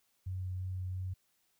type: tone with vibrato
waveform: sine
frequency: 92.5 Hz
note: F#2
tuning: in tune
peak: -35 dBFS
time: 0.26-1.14 s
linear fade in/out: 10 ms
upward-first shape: sine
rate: 2.9 Hz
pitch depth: 10 cents each way
effects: white hiss -75 dBFS RMS until 1.59 s